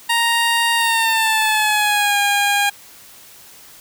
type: tone with pitch glide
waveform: 15% pulse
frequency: 932.3 to 811.6 Hz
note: A#5 to G#5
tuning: 0 to -40 cents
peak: -8 dBFS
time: 0.09-2.7 s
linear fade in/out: 10 ms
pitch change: -240 cents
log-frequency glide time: 0.75-2.18 s
effects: white hiss -43 dBFS RMS until 3.8 s